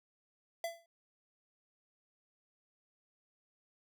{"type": "tone with exponential decay", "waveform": "square", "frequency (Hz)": 673, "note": "E5", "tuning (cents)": 36, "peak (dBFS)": -33, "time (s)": [0.64, 0.86], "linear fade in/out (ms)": 2, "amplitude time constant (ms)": 47, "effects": []}